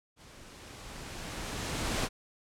pink noise with level ramp, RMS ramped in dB -54 to -30 dBFS, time 0.16-2.09 s, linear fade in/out 50 ms, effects low-pass 9000 Hz 12 dB/octave

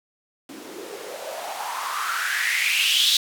blue noise with band-pass filter sweep, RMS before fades -25 dBFS, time 0.49-3.17 s, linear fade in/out 2 ms, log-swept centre 270 to 3800 Hz, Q 5.9, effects none

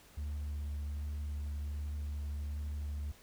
sine tone with vibrato, 73.42 Hz, D2, in tune, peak -33 dBFS, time 0.17-3.12 s, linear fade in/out 10 ms, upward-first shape sine, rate 1.3 Hz, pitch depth 10 cents each way, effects tanh soft clip ceiling -35 dBFS + pink hiss -60 dBFS RMS until 3.22 s

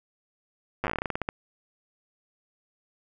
slowing click train, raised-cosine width 0.5 ms, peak -13 dBFS, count 16, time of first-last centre 0.84-1.289 s, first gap 8 ms, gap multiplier 1.17, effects none

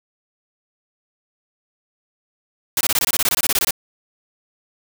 white noise bursts, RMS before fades -18 dBFS, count 16, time 2.77-3.708 s, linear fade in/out 2 ms, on 38 ms, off 22 ms, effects none

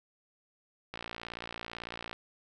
click train, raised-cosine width 0.3 ms, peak -23 dBFS, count 70, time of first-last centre 0.94-2.13 s, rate 58 Hz, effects none

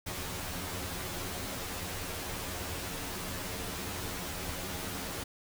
pink noise with comb filter, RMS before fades -38 dBFS, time 0.06-5.24 s, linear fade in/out 10 ms, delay 11 ms, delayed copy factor +0.95, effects none

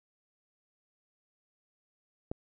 click, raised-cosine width 2 ms, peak -21 dBFS, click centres 2.315 s, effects none

